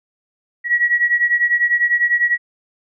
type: beating tone pair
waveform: sine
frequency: 1918 / 1928 Hz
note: A#6 / B6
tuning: +49 / -42 cents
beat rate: 10 Hz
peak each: -15 / -18 dBFS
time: 0.64-2.38 s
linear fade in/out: 50 ms
effects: none